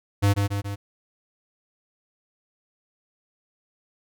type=tone with echo; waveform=square; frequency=100.6 Hz; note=G2; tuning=45 cents sharp; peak=-17 dBFS; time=0.22-0.34 s; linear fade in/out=20 ms; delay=140 ms; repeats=3; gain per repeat=-4 dB; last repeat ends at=0.76 s; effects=none